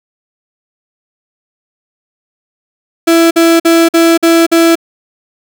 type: tone bursts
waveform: 35% pulse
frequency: 332.4 Hz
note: E4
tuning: 15 cents sharp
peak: -3 dBFS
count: 6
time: 3.07-4.755 s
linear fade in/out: 10 ms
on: 240 ms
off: 49 ms
effects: none